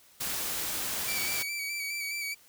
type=noise; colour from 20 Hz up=white; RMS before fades=-33 dBFS; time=0.2-1.43 s; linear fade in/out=10 ms
type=tone with vibrato; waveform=sawtooth; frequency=2299 Hz; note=D7; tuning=37 cents flat; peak=-29 dBFS; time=1.07-2.35 s; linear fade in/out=20 ms; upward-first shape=square; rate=4.8 Hz; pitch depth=28 cents each way
effects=white hiss -59 dBFS RMS until 2.48 s